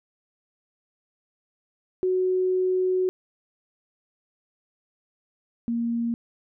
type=tone pair in turn; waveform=sine; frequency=370 / 233.7 Hz; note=F#4 / A#3; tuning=0 / +5 cents; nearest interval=minor sixth; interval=795 cents; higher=first; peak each=-20 / -23 dBFS; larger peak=first; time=2.03-3.09 / 5.68-6.14 s; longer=first; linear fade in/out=0 ms; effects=none